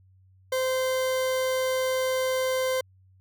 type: tone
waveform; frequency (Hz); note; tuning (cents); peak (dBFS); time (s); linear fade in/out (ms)
40% pulse; 518; C5; -17; -23; 0.52-2.81; 5
effects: added 94 Hz sine -55 dBFS peak until 3.2 s